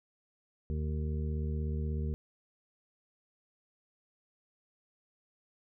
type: harmonic tone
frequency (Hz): 76.4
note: D#2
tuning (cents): -31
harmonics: 1 / 2 / 3 / 5 / 6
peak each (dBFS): -32 / -38 / -42 / -46 / -48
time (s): 0.7-2.14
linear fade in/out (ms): 0
effects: none